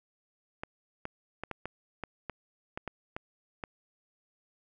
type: clicks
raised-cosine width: 0.5 ms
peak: -21 dBFS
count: 11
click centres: 0.635 / 1.054 / 1.436 / 1.513 / 1.656 / 2.037 / 2.297 / 2.775 / 2.877 / 3.165 / 3.638 s
effects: none